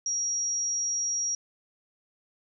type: tone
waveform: sine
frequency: 5680 Hz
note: F8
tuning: 28 cents sharp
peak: -26 dBFS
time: 0.06-1.35 s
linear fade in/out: 2 ms
effects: none